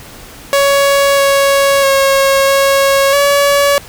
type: tone with pitch steps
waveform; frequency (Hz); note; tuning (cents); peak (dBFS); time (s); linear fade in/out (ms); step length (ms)
sawtooth; 559 / 555 / 546 / 550 / 567; C#5 / C#5 / C#5 / C#5 / C#5; +14 / +2 / -26 / -14 / +39; -4; 0.53-3.78; 0; 650
effects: pink hiss -34 dBFS RMS until 3.88 s

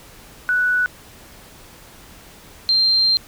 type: tone pair in turn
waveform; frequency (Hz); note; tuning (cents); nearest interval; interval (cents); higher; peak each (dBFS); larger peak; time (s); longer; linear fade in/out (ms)
sine; 1480 / 4163; F#6 / C8; 0 / -10; octave + tritone; 1790; second; -15 / -13; second; 0.49-0.86 / 2.69-3.17; second; 0
effects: pink hiss -44 dBFS RMS until 3.27 s

